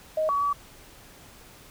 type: tone with pitch steps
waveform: sine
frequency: 626 / 1132 / 1144 Hz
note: D#5 / C#6 / D6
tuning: +10 / +36 / -46 cents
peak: -22 dBFS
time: 0.17-0.53 s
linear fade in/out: 5 ms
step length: 120 ms
effects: pink hiss -50 dBFS RMS until 1.7 s